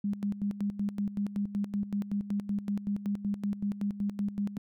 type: tone with tremolo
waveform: sine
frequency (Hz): 202.8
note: G#3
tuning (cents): -41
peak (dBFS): -27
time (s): 0.04-4.58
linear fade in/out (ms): 5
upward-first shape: square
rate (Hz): 5.3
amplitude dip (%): 75
effects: none